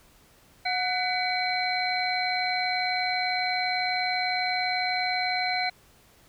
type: tone cluster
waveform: sine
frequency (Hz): 730 / 1493 / 2006 / 2264 / 4094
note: F#5 / F#6 / B6 / C#7 / C8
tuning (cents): -24 / +15 / +26 / +36 / -38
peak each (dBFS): -28 / -36 / -35 / -30 / -31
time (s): 0.65-5.7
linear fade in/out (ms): 10
effects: pink hiss -58 dBFS RMS until 6.28 s